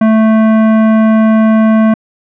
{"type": "tone with hard clipping", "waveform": "sine", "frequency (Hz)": 220, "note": "A3", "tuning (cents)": 0, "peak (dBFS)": -7, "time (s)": [0.01, 1.94], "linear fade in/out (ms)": 5, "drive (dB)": 16, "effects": ["low-pass 2000 Hz 12 dB/octave"]}